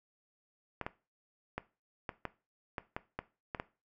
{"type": "clicks", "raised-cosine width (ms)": 0.5, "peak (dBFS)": -21, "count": 10, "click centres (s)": [0.813, 0.865, 1.58, 2.092, 2.253, 2.782, 2.965, 3.19, 3.548, 3.599], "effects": ["noise-tail reverb RT60 0.3 s tail -17 dB re dry"]}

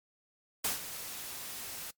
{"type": "noise with ADSR envelope", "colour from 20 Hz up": "white", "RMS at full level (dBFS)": -30, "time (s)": [0.64, 1.91], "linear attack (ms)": 7, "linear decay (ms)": 140, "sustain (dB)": -12, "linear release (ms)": 8, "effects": ["noise-tail reverb RT60 0.1 s tail -21 dB re dry", "MP3 96 kbps"]}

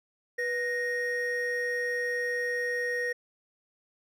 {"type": "tone pair together", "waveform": "triangle", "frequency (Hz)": [489.6, 1864.7], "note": ["B4", "A#6"], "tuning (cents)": [-15, 0], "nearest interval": "octave + major seventh", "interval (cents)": 2315, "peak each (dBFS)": [-30, -28], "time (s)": [0.38, 3.13], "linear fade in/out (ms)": 10, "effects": []}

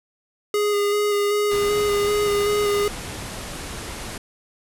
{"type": "tone with vibrato", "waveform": "square", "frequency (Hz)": 411.8, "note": "G#4", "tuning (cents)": -15, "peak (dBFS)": -19, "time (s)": [0.54, 2.88], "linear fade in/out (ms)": 2, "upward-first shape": "square", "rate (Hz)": 2.6, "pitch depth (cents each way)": 14}
{"type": "low-pass noise", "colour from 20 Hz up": "pink", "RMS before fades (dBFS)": -33, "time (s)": [1.51, 4.18], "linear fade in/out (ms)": 5, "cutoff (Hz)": 12000, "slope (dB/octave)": 96}
{"effects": []}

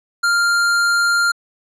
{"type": "tone", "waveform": "square", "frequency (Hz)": 1396.9, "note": "F6", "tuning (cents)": 0, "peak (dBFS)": -14, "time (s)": [0.23, 1.32], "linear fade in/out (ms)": 10, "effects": ["low-pass 9000 Hz 12 dB/octave"]}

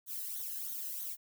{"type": "noise with flanger", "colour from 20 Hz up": "violet", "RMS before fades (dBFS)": -40, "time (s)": [0.06, 1.17], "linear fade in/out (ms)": 50, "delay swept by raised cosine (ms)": [0.39, 0.9], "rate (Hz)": 3.1, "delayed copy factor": -0.8, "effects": []}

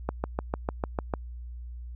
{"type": "click train", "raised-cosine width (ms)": 1, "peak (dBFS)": -13, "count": 8, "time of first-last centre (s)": [0.09, 1.138], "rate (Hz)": 6.68, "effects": ["added 60 Hz sine -37 dBFS peak until 1.95 s"]}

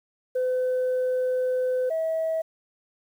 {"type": "tone pair in turn", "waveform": "sine", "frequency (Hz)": [508, 645.3], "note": ["B4", "E5"], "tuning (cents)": [49, -37], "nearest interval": "major third", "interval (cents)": 414, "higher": "second", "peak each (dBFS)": [-20, -22], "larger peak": "first", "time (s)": [[0.35, 1.9], [1.9, 2.42]], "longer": "first", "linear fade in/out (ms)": 10, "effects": ["tanh soft clip ceiling -20 dBFS", "9-bit"]}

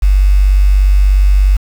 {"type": "tone with quantisation", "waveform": "sine", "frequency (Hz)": 48.43, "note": "G1", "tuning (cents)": -20, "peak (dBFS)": -5, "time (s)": [0.02, 1.57], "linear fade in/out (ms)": 10, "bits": 5, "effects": []}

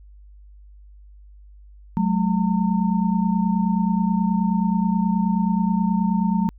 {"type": "tone cluster", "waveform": "sine", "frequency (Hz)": [185.2, 214.6, 910], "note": ["F#3", "A3", "A#5"], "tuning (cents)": [2, -43, -42], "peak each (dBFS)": [-20, -21, -28], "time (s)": [1.97, 6.49], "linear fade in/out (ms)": 0, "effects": ["added 50 Hz sine -43 dBFS peak until 6.58 s"]}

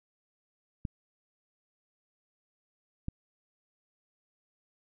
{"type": "clicks", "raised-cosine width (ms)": 5, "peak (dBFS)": -21, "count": 2, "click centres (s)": [0.852, 3.084], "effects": []}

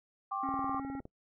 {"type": "chord", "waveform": "sine", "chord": "G suspended fourth", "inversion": "none", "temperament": "equal with one note detuned", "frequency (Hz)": [784, 1073.4, 1174.7], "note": ["G5", "C6", "D6"], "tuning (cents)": [0, 44, 0], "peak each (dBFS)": [-37, -39, -36], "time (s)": [0.31, 0.8], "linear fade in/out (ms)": 10}
{"type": "harmonic tone", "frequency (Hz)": 273.2, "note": "C#4", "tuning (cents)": -25, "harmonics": [1, 3, 5, 7, 8], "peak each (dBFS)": [-37, -45, -51, -57, -64], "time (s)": [0.43, 1], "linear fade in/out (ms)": 5}
{"type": "click train", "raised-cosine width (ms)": 2, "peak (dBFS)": -32, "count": 12, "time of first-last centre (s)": [0.49, 1.054], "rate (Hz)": 19.5}
{"effects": ["noise-tail reverb RT60 0.1 s tail -24 dB re dry"]}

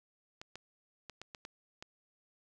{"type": "clicks", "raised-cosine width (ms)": 0.2, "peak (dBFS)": -28, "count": 7, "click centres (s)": [0.415, 0.556, 1.097, 1.216, 1.348, 1.451, 1.825], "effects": []}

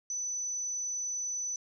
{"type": "tone", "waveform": "sine", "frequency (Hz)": 5990, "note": "F#8", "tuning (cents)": 20, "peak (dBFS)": -32, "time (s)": [0.1, 1.56], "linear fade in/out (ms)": 2, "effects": []}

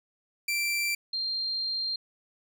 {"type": "tone pair in turn", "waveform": ["sawtooth", "sine"], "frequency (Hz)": [2349, 4185], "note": ["D7", "C8"], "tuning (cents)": [0, 0], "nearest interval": "minor seventh", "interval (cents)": 1000, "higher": "second", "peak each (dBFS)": [-23, -28], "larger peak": "first", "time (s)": [[0.48, 0.95], [1.13, 1.96]], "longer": "second", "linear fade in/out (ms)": 5, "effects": []}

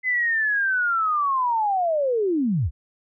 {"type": "linear sweep", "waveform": "sine", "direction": "down", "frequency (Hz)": [2044, 53.9], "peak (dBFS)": -19, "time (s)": [0.03, 2.71], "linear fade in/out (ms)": 50, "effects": []}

